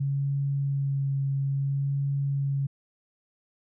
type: tone with vibrato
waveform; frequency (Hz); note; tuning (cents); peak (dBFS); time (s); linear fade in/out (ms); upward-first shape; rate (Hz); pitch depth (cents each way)
sine; 138.59; C#3; 0; -24; 0-2.67; 10; sine; 0.59; 14
effects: none